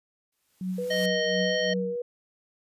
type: noise with exponential growth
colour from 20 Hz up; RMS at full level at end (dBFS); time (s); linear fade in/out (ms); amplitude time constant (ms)
white; -39; 0.32-1.06; 5; 160
type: tone with tremolo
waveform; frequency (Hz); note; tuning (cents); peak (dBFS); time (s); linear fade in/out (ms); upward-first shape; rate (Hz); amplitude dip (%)
sine; 185; F#3; 0; -26; 0.61-1.96; 2; triangle; 2.8; 95
type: tone with vibrato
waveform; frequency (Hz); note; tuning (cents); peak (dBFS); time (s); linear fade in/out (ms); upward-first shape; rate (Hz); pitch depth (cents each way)
sine; 487.9; B4; -21; -28; 0.78-2.02; 5; triangle; 1.6; 47
type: harmonic tone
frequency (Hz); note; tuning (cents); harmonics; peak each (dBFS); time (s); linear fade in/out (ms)
622.3; D#5; 0; 1 / 3 / 5 / 7 / 9; -28 / -30 / -32 / -37 / -39; 0.9-1.74; 10
effects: resampled to 32000 Hz